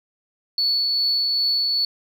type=tone with tremolo; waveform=sine; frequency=4435 Hz; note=C#8; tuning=in tune; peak=-16 dBFS; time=0.58-1.85 s; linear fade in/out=2 ms; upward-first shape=triangle; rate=2.5 Hz; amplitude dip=25%; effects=tanh soft clip ceiling -13 dBFS